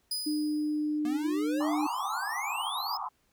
sawtooth tone with exponential decay, 4978 Hz, D#8, in tune, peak -26 dBFS, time 0.11-0.99 s, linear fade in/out 5 ms, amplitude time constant 190 ms
sine tone, 301.3 Hz, D4, 44 cents sharp, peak -27 dBFS, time 0.26-1.87 s, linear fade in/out 10 ms
square exponential sweep, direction up, 233.1 to 5210 Hz, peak -35 dBFS, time 1.05-2.97 s, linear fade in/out 2 ms
white band-pass noise, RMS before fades -35 dBFS, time 1.6-3.09 s, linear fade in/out 10 ms, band 760 to 1200 Hz, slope 96 dB/octave
effects pink hiss -71 dBFS RMS until 3.32 s

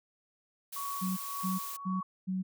blue noise, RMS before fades -41 dBFS, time 0.72-1.77 s, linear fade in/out 10 ms
sine tone with tremolo, 1120 Hz, C#6, 18 cents sharp, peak -35 dBFS, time 0.76-2.03 s, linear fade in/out 5 ms, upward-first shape sine, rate 1.8 Hz, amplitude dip 60%
sine tone bursts, 187 Hz, F#3, 19 cents sharp, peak -30 dBFS, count 4, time 1.01-2.43 s, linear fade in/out 20 ms, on 160 ms, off 260 ms
effects none

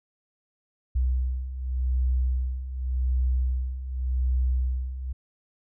sine beating tone pair, 62.8 / 63.67 Hz, B1 / C2, +30 / -47 cents, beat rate 0.87 Hz, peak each -29 / -24 dBFS, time 0.95-5.13 s, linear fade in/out 10 ms, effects none

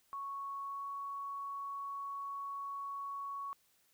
sine tone with pitch glide, 1108.7 to 1115.1 Hz, C#6 to C#6, 0 to +10 cents, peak -39 dBFS, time 0.13-3.53 s, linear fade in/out 0 ms, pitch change +10 cents, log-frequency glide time 0.62-0.87 s, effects white hiss -72 dBFS RMS until 3.93 s

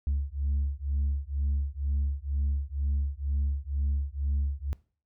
sine beating tone pair, 69.3 / 71.4 Hz, C#2 / D2, 0 / -48 cents, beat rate 2.1 Hz, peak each -28 dBFS, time 0.07-4.73 s, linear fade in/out 0 ms, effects noise-tail reverb RT60 0.4 s tail -22 dB re dry + tanh soft clip ceiling -22 dBFS

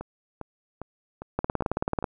two click trains, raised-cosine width 1 ms, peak -21 / -11 dBFS, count 6 / 13, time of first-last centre 0.01-2.026 / 1.39-2.042 s, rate 2.48 / 18.4 Hz, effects none

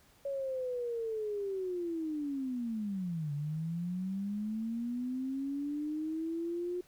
sine linear two-way sweep, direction down then up, 561 to 142.5 to 360 Hz, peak -33 dBFS, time 0.25-6.81 s, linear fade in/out 5 ms, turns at 3.33 s, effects pink hiss -64 dBFS RMS until 6.87 s

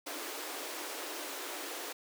pink high-pass noise, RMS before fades -41 dBFS, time 0.06-1.93 s, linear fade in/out 10 ms, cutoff 280 Hz, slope 96 dB/octave, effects none

